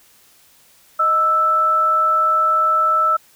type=tone pair together; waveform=sine; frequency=622.2 / 1318.5 Hz; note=D#5 / E6; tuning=0 / 0 cents; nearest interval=octave + minor second; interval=1300 cents; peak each=-25 / -13 dBFS; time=0.99-3.17 s; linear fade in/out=10 ms; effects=white hiss -52 dBFS RMS until 3.35 s